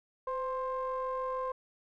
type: ring-modulated tone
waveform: triangle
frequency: 268.4 Hz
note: C4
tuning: 44 cents sharp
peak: -27 dBFS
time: 0.27-1.52 s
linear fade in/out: 5 ms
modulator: 782 Hz
effects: none